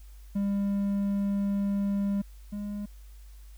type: tone pair in turn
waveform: triangle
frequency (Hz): 200 / 205.3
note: G3 / G#3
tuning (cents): +35 / -20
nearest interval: unison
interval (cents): 45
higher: second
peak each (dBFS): -23 / -30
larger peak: first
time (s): 0.35-2.22 / 2.52-2.86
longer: first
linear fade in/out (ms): 10
effects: added 50 Hz sine -45 dBFS peak until 3.57 s + white hiss -62 dBFS RMS until 3.57 s